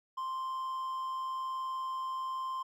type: tone with amplitude modulation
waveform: triangle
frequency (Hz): 1046.5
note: C6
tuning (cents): 0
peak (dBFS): -31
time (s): 0.17-2.63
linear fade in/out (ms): 10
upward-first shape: sine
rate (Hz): 141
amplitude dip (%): 25
effects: none